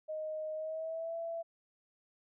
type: tone with pitch glide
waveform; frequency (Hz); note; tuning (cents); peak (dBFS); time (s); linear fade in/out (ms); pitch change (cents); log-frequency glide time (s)
sine; 622.3 to 667; D#5 to E5; 0 to +20; -36; 0.08-1.43; 20; +120; 0.54-1.16
effects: none